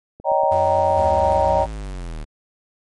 click train, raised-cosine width 2 ms, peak -26 dBFS, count 9, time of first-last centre 0.2-1.14 s, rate 8.51 Hz
sine chord, Eb dominant seventh, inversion third, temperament just, 560 / 622.3 / 777.8 / 933.4 Hz, Db5 / Eb5 / G5 / Bb5, +18 / 0 / -14 / +2 cents, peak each -20 dBFS, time 0.24-1.67 s, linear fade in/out 50 ms
40% pulse tone with vibrato, 89.9 Hz, F#2, 49 cents flat, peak -27 dBFS, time 0.51-1.66 s, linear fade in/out 10 ms, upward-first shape square, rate 1.6 Hz, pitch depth 10 cents each way
square linear sweep, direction down, 77.78 to 36.71 Hz, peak -28 dBFS, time 0.96-2.25 s, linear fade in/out 20 ms
effects MP3 48 kbps

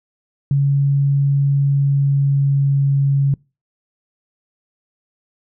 sine tone with pitch glide, 140 to 138.95 Hz, C#3 to C#3, +18 to +4 cents, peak -12 dBFS, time 0.51-3.34 s, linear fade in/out 2 ms, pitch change -14 cents, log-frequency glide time 1.57-2.92 s, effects noise-tail reverb RT60 0.3 s tail -26 dB re dry

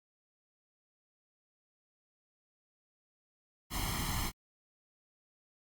pink noise with comb filter, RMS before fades -35 dBFS, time 3.7-4.32 s, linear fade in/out 50 ms, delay 0.96 ms, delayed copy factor +0.85, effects Opus 48 kbps

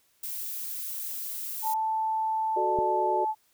violet noise, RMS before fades -35 dBFS, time 0.23-1.74 s, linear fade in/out 5 ms
sine tone with pitch glide, 880 to 868.9 Hz, A5 to A5, 0 to -22 cents, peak -25 dBFS, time 1.62-3.35 s, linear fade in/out 50 ms, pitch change -22 cents, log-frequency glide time 2.65-3.22 s
sine chord, D major, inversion first, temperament equal with one note detuned, 370 / 440 / 600.4 Hz, F#4 / A4 / D5, 0 / 0 / +38 cents, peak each -29 / -33 / -31 dBFS, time 2.56-3.25 s, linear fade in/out 10 ms
click, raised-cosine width 3 ms, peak -24 dBFS, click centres 2.788 s
effects white hiss -67 dBFS RMS until 3.53 s

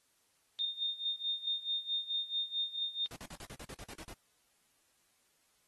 sine tone with tremolo, 3650 Hz, A#7, 37 cents flat, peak -30 dBFS, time 0.59-3.06 s, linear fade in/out 0 ms, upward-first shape sine, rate 4.6 Hz, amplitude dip 85%
pink noise bursts, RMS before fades -48 dBFS, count 11, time 3.11-4.13 s, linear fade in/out 0 ms, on 50 ms, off 47 ms
effects white hiss -73 dBFS RMS until 5.67 s + AAC 32 kbps

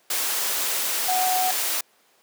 sine tone in noise, 740 Hz, F#5, in tune, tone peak -21 dBFS, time 1.08-1.51 s, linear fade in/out 5 ms, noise white, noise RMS -25 dBFS, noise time 0.1-1.81 s, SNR +1 dB, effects pink hiss -60 dBFS RMS until 2.22 s + high-pass 400 Hz 12 dB/octave

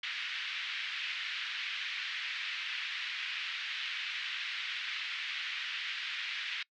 white band-pass noise, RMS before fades -38 dBFS, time 0.03-6.63 s, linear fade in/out 5 ms, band 1700 to 3400 Hz, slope 24 dB/octave, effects noise-tail reverb RT60 0.1 s tail -24 dB re dry + low-pass 6000 Hz 12 dB/octave

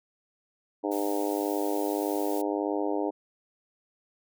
harmonic tone, 101.7 Hz, G#2, 36 cents flat, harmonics 3 / 4 / 5 / 6 / 7 / 8 / 9, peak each -30 / -32 / -34 / -36 / -37 / -38 / -39 dBFS, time 0.83-3.11 s, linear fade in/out 20 ms
blue noise, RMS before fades -42 dBFS, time 0.91-2.42 s, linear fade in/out 10 ms
effects none

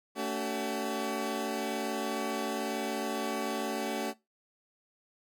20% pulse tone cluster, 223 / 284.1 / 379.1 Hz, A3 / C#4 / F#4, +23 / +43 / +42 cents, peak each -31 dBFS, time 0.15-4.14 s, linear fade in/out 50 ms, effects noise-tail reverb RT60 0.2 s tail -19 dB re dry

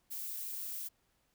violet noise, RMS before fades -41 dBFS, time 0.1-0.89 s, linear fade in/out 20 ms, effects pink hiss -75 dBFS RMS until 1.34 s

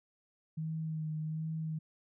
sine tone with vibrato, 157.4 Hz, D#3, 20 cents sharp, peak -34 dBFS, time 0.57-1.79 s, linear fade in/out 10 ms, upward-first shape sine, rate 1.3 Hz, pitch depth 25 cents each way, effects none

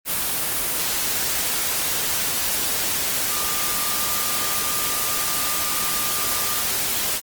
sine tone in noise, 1200 Hz, D6, 37 cents sharp, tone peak -32 dBFS, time 3.27-6.64 s, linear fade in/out 50 ms, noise white, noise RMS -23 dBFS, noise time 0.05-7.21 s, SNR -12 dB, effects Opus 24 kbps

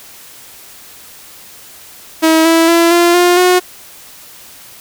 sawtooth tone with pitch steps, 320.9 / 328.8 / 336.9 / 345.1 / 353.6 / 362.3 Hz, E4 / E4 / E4 / F4 / F4 / F#4, -46 / -4 / +38 / -21 / +22 / -36 cents, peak -3 dBFS, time 2.22-3.6 s, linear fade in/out 20 ms, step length 230 ms, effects white hiss -37 dBFS RMS until 4.8 s

